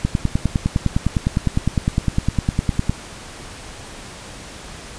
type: click train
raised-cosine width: 5 ms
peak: -4 dBFS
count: 29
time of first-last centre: 0.05-2.896 s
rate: 9.84 Hz
effects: pink hiss -36 dBFS RMS until 4.98 s + resampled to 22050 Hz